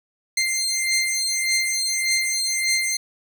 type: beating tone pair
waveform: 15% pulse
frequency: 2093 / 2094.7 Hz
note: C7 / C7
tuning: 0 / +1 cents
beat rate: 1.7 Hz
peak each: -17 dBFS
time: 0.37-2.97 s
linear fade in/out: 5 ms
effects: none